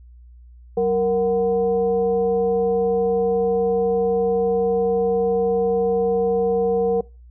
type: tone with frequency modulation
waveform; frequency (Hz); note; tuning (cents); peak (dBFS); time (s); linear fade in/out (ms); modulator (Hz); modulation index
sine; 465.9; A#4; -1; -16; 0.77-7.01; 5; 276; 0.55
effects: noise-tail reverb RT60 0.3 s tail -24 dB re dry + added 60 Hz sine -42 dBFS peak until 7.3 s